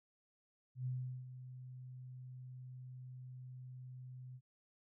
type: tone with ADSR envelope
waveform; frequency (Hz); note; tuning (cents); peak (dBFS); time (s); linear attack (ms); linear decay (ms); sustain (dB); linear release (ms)
sine; 127.2; C3; -48; -36; 0.75-4.41; 110; 390; -12; 56
effects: none